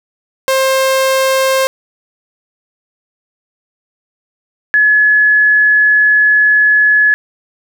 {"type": "tone pair in turn", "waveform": ["sawtooth", "sine"], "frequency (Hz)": [530, 1702.2], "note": ["C5", "G#6"], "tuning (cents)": [22, 42], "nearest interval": "octave + minor sixth", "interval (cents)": 2020, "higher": "second", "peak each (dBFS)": -6, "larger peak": "neither", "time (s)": [[0.48, 1.67], [4.74, 7.14]], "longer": "second", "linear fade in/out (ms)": 0, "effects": []}